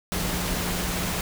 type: tone in noise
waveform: sine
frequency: 178.2 Hz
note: F3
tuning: 35 cents sharp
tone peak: -32 dBFS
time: 0.12-1.21 s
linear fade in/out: 0 ms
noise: pink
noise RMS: -28 dBFS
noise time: 0.12-1.21 s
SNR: -7 dB
effects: none

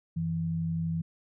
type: tone pair together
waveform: sine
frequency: 92.5 / 164.5 Hz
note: F#2 / E3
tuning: 0 / -3 cents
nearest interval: minor seventh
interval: 997 cents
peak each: -37 / -28 dBFS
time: 0.16-1.02 s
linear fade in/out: 10 ms
effects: none

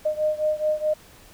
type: beating tone pair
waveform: sine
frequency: 611 / 615.7 Hz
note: D#5 / D#5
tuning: -32 / -18 cents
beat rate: 4.7 Hz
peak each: -23 / -25 dBFS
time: 0.05-0.94 s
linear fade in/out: 10 ms
effects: pink hiss -50 dBFS RMS until 1.33 s

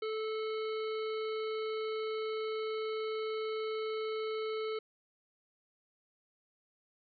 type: harmonic tone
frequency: 436.6 Hz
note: A4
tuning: 13 cents flat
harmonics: 1 / 3 / 5 / 7 / 9 / 10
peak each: -34 / -44 / -48 / -51 / -53 / -54 dBFS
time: 0.02-4.79 s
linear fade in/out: 5 ms
effects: none

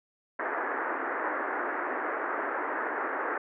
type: band-pass noise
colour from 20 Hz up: white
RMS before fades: -32 dBFS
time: 0.39-3.38 s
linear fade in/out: 5 ms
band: 280 to 1800 Hz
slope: 48 dB/octave
effects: none

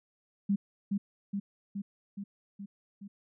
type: tone with echo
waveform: sine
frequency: 200 Hz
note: G3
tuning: 35 cents sharp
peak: -24 dBFS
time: 0.49-0.56 s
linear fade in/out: 10 ms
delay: 420 ms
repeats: 6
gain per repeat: -3 dB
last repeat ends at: 3.08 s
effects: none

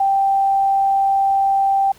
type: tone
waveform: sine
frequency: 784 Hz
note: G5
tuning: in tune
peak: -13 dBFS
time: 0-1.92 s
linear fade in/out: 5 ms
effects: pink hiss -48 dBFS RMS until 1.98 s

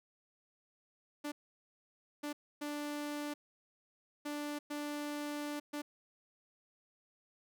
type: tone bursts at uneven times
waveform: sawtooth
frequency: 293.8 Hz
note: D4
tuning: 1 cent sharp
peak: -34 dBFS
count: 6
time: 1.24-1.32 / 2.23-2.33 / 2.61-3.34 / 4.25-4.59 / 4.7-5.6 / 5.73-5.82 s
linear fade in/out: 10 ms
effects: none

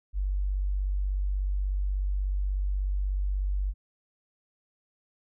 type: tone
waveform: sine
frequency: 48.24 Hz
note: G1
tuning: 27 cents flat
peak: -25 dBFS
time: 0.13-3.74 s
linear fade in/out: 50 ms
effects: none

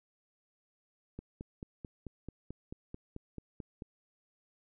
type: click train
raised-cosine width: 3 ms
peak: -29 dBFS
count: 13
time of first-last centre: 1.19-3.822 s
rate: 4.56 Hz
effects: none

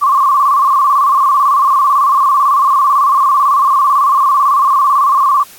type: tone with vibrato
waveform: sine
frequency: 1108.7 Hz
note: C#6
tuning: in tune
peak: -7 dBFS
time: 0.01-5.44 s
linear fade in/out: 20 ms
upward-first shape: square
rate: 18 Hz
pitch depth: 75 cents each way
effects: white hiss -38 dBFS RMS until 5.58 s + AAC 64 kbps

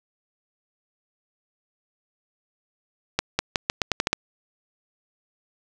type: accelerating click train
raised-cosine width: 0.2 ms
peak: -3 dBFS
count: 9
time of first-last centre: 3.19-4.13 s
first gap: 200 ms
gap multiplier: 0.84
effects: none

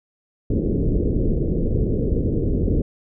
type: low-pass noise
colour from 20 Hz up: pink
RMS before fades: -20 dBFS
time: 0.5-2.82 s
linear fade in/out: 5 ms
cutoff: 490 Hz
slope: 48 dB/octave
effects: none

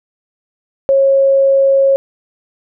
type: tone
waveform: sine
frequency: 545 Hz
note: C#5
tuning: 29 cents flat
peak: -7 dBFS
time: 0.89-1.96 s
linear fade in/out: 0 ms
effects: none

